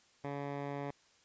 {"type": "tone with low-pass filter", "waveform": "10% pulse", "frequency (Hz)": 141.9, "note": "C#3", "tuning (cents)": 41, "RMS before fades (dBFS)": -40, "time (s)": [0.24, 0.91], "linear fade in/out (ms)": 5, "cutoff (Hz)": 1800, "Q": 0.84, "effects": ["white hiss -67 dBFS RMS until 1.24 s", "resampled to 16000 Hz"]}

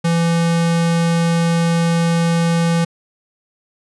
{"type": "tone", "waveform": "square", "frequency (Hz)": 168, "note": "E3", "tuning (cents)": 33, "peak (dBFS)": -14, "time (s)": [0.04, 2.85], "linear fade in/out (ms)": 10, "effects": ["resampled to 24000 Hz"]}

